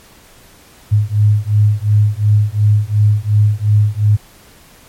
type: beating tone pair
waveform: sine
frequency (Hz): 103.6 / 106.4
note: G#2 / G#2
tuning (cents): -4 / +42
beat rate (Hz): 2.8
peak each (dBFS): -12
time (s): 0.91-4.17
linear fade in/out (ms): 20
effects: pink hiss -44 dBFS RMS until 4.88 s + MP3 64 kbps